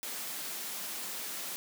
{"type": "high-pass noise", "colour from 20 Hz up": "white", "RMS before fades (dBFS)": -39, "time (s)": [0.03, 1.56], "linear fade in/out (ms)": 0, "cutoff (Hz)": 160, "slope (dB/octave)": 48, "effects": []}